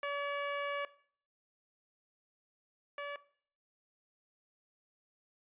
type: tone pair in turn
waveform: 15% pulse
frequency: 570 / 573.3 Hz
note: C#5 / D5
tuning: +48 / -42 cents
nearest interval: unison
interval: 10 cents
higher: second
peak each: -28 / -32 dBFS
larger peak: first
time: 0.03-0.85 / 2.98-3.16 s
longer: first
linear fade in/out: 2 ms
effects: noise-tail reverb RT60 0.5 s tail -17 dB re dry + resampled to 8000 Hz